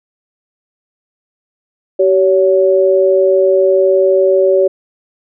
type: tone pair together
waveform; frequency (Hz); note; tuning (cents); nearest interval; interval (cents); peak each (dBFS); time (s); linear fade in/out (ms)
sine; 383 / 564; G4 / C#5; -40 / +30; perfect fifth; 670; -10; 1.99-4.68; 10
effects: none